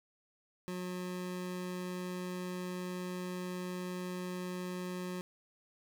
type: tone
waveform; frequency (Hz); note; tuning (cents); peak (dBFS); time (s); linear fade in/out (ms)
25% pulse; 181.1; F#3; -37; -34; 0.68-5.21; 0
effects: none